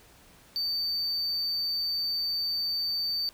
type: tone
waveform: triangle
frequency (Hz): 4583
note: D8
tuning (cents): -43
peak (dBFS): -26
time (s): 0.56-3.29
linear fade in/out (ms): 0
effects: pink hiss -56 dBFS RMS until 3.33 s